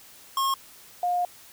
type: tone pair in turn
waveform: square / sine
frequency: 1081 / 711.3 Hz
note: C#6 / F5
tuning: -44 / +32 cents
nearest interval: perfect fifth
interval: 724 cents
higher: first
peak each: -23 / -22 dBFS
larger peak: second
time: 0.37-0.54 / 1.03-1.25 s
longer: second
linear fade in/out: 2 ms
effects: white hiss -50 dBFS RMS until 1.52 s

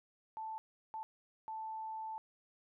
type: tone bursts at uneven times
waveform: sine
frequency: 880 Hz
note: A5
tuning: in tune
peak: -40 dBFS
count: 3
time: 0.37-0.58 / 0.94-1.03 / 1.48-2.18 s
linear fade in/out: 0 ms
effects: none

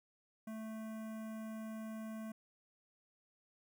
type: tone with notch filter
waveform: square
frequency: 220 Hz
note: A3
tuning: in tune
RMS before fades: -45 dBFS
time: 0.47-2.32 s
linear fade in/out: 5 ms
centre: 4100 Hz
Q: 0.55
effects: none

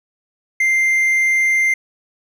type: tone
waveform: triangle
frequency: 2093 Hz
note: C7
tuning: in tune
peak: -11 dBFS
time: 0.6-1.74 s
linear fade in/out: 5 ms
effects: none

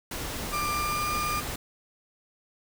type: noise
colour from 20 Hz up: pink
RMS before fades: -34 dBFS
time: 0.11-1.56 s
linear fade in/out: 5 ms
type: tone with pitch glide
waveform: 35% pulse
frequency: 1189 to 1203.5 Hz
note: D6 to D6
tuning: +21 to +42 cents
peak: -26 dBFS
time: 0.52-1.41 s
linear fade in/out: 20 ms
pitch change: +21 cents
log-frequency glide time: 0.73-1.12 s
effects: none

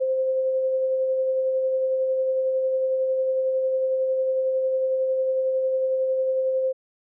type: tone with tremolo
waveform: sine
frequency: 523.3 Hz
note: C5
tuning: in tune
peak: -19 dBFS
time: 0-6.73 s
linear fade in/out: 20 ms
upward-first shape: sine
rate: 11 Hz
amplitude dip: 25%
effects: none

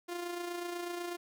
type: tone with amplitude modulation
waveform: sawtooth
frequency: 349.2 Hz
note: F4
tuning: in tune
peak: -31 dBFS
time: 0.08-1.17 s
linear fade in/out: 20 ms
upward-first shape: sine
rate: 28.1 Hz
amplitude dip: 45%
effects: none

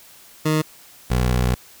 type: tone pair in turn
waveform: 20% pulse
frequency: 155.3 / 61.86 Hz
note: D#3 / B1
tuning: -3 / +3 cents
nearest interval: octave + major third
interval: 1594 cents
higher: first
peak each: -12 dBFS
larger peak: neither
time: 0.45-0.62 / 1.1-1.55 s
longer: second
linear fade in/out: 10 ms
effects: white hiss -47 dBFS RMS until 1.8 s

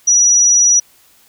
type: tone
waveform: sine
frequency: 5840 Hz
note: F#8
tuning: 24 cents flat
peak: -7 dBFS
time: 0.07-0.8 s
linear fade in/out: 10 ms
effects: white hiss -50 dBFS RMS until 1.28 s

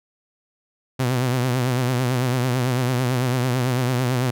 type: tone with vibrato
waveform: sawtooth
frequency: 126 Hz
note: B2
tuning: 35 cents sharp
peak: -15 dBFS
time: 0.99-4.31 s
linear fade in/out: 10 ms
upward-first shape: triangle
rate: 9 Hz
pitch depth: 91 cents each way
effects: none

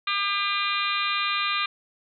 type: harmonic tone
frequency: 401 Hz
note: G4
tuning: 39 cents sharp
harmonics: 3 / 4 / 5 / 6 / 7 / 8 / 9 / 10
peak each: -27 / -35 / -35 / -29 / -34 / -37 / -32 / -33 dBFS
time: 0.07-1.66 s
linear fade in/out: 5 ms
effects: none

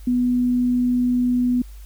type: tone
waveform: sine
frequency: 246.9 Hz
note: B3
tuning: in tune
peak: -16 dBFS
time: 0.07-1.62 s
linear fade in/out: 5 ms
effects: added 50 Hz sine -36 dBFS peak until 1.85 s + white hiss -53 dBFS RMS until 1.85 s

